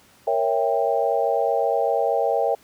sine chord, A# diminished seventh, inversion none, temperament equal with one note detuned, 466.2 / 554.4 / 659.3 / 792.2 Hz, A#4 / C#5 / E5 / G5, 0 / 0 / 0 / +18 cents, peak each -24 dBFS, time 0.27-2.55 s, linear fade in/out 5 ms, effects pink hiss -54 dBFS RMS until 2.63 s + high-pass 100 Hz 12 dB/octave

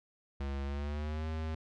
square tone with pitch glide, 69.3 to 79.15 Hz, C#2 to D#2, 0 to +30 cents, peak -35 dBFS, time 0.4-1.55 s, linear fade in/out 5 ms, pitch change +230 cents, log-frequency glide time 0.64-1.27 s, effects low-pass 4000 Hz 12 dB/octave

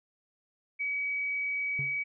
sine tone, 2272 Hz, C#7, 42 cents sharp, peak -29 dBFS, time 0.79-2.04 s, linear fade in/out 20 ms
triangle tone with exponential decay, 138.59 Hz, C#3, in tune, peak -30 dBFS, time 1.79-2.03 s, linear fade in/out 2 ms, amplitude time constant 51 ms
effects none

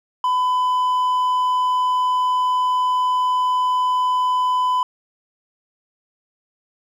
sine tone with hard clipping, 1004 Hz, B5, 28 cents sharp, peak -17 dBFS, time 0.24-4.83 s, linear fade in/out 2 ms, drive 3 dB, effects none

